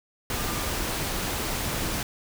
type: tone in noise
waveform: sine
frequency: 1200 Hz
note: D6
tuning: 37 cents sharp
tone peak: -40 dBFS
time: 0.36-0.69 s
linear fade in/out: 2 ms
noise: pink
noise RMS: -29 dBFS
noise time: 0.3-2.03 s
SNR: -14 dB
effects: none